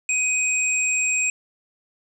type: tone pair together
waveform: sine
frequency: 2511 / 7524 Hz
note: D#7 / A#8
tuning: +15 / +15 cents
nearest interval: octave + perfect fifth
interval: 1900 cents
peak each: -21 / -23 dBFS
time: 0.09-1.3 s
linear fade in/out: 2 ms
effects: none